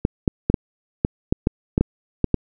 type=clicks; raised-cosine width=3 ms; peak=-3 dBFS; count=11; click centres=0.051 / 0.278 / 0.5 / 0.542 / 1.049 / 1.325 / 1.471 / 1.779 / 1.81 / 2.243 / 2.343 s; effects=none